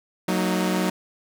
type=chord; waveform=sawtooth; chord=D# minor; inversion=first; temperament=equal with one note detuned; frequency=185 / 227.8 / 311.1 Hz; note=F#3 / A#3 / D#4; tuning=0 / -40 / 0 cents; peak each=-19 / -25 / -23 dBFS; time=0.28-0.9 s; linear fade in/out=5 ms; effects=none